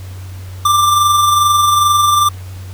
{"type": "tone with amplitude modulation", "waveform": "square", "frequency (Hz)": 1183, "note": "D6", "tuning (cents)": 12, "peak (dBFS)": -8, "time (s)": [0.65, 2.29], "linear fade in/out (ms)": 5, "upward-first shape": "sine", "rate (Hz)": 22.4, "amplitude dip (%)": 35, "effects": ["added 93 Hz sine -26 dBFS peak until 2.73 s", "pink hiss -40 dBFS RMS until 2.73 s"]}